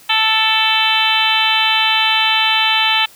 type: harmonic tone with a mistuned harmonic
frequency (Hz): 440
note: A4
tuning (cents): 0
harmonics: 2 / 3 / 4 / 5 / 6 / 7 / 8 / 9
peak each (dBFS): -19 / -23 / -22 / -23 / -18 / -17 / -21 / -23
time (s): 0.09-3.06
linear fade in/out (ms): 10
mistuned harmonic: 5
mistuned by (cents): +31
effects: white hiss -44 dBFS RMS until 3.15 s